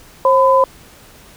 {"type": "tone pair together", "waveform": "sine", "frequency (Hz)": [534, 1008.1], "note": ["C5", "B5"], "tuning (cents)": [35, 35], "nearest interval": "major seventh", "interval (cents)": 1100, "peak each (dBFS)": -11, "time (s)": [0.25, 0.64], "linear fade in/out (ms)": 2, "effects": ["pink hiss -43 dBFS RMS until 1.36 s"]}